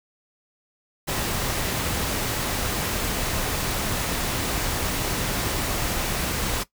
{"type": "noise", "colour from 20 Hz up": "pink", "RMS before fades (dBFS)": -26, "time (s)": [1.07, 6.64], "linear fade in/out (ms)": 20, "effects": ["noise-tail reverb RT60 0.1 s tail -17 dB re dry"]}